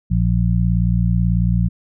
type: harmonic tone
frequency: 58.27 Hz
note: A#1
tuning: in tune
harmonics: 1 / 2 / 3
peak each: -18 / -18 / -18 dBFS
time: 0.1-1.69 s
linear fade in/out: 20 ms
effects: none